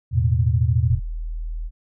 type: chord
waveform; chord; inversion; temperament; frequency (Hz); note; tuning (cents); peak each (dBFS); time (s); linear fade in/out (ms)
sine; E suspended fourth; none; equal; 82.41 / 110 / 123.47; E2 / A2 / B2; 0 / 0 / 0; -20; 0.11-1; 50
type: tone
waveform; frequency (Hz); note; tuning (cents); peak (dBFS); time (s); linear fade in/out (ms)
sine; 40; D#1; +49; -25; 0.87-1.71; 50
effects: none